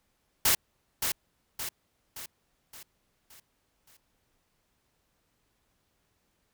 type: noise with echo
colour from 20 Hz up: white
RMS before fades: -23 dBFS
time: 0.45-0.55 s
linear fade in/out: 5 ms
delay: 570 ms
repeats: 6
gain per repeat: -6 dB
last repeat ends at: 3.97 s
effects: pink hiss -74 dBFS RMS until 6.53 s